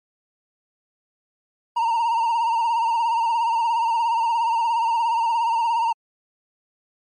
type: tone with vibrato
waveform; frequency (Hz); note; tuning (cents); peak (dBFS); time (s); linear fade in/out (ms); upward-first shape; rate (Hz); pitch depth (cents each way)
triangle; 923; A#5; -17; -16; 1.76-5.93; 10; sine; 17; 58
effects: MP3 48 kbps